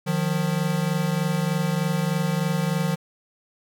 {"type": "tone pair together", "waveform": "square", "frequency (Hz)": [154.42, 177.7], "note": ["D#3", "F3"], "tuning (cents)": [-13, 30], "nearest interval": "major second", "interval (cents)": 243, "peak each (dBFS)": -25, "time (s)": [0.06, 2.96], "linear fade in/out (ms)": 20, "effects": []}